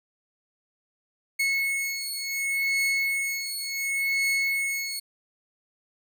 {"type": "beating tone pair", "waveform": "40% pulse", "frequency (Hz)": [2191, 2191.69], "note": ["C#7", "C#7"], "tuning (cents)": [-21, -20], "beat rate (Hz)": 0.69, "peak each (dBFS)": -27, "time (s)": [1.39, 5], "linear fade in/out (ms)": 10, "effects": []}